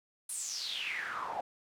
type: noise with band-pass filter sweep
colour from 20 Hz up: pink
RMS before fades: -38 dBFS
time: 0.29-1.41 s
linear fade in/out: 5 ms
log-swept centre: 10000 to 700 Hz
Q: 7.2
effects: none